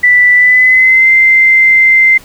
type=tone with pitch glide; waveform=sine; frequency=1975.5 to 2081 Hz; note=B6 to C7; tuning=0 to -10 cents; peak=-3 dBFS; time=0.03-2.18 s; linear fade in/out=10 ms; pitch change=+90 cents; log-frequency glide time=0.35-1.1 s; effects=pink hiss -37 dBFS RMS until 2.24 s